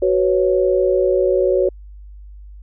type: chord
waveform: sine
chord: F# suspended fourth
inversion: none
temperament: equal with one note detuned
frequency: 373.2 / 493.9 / 554.4 Hz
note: F#4 / B4 / C#5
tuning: +15 / 0 / 0 cents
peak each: -16 / -20 / -17 dBFS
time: 0.02-1.69 s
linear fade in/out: 5 ms
effects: added 50 Hz sine -35 dBFS peak until 2.62 s